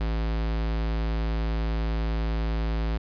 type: tone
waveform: square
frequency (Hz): 55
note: A1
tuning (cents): 0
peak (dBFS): -25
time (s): 0-2.98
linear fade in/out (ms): 10
effects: resampled to 11025 Hz